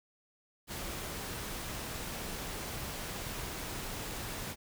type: noise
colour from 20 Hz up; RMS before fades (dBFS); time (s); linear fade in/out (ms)
pink; -40; 0.67-4.56; 50
effects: none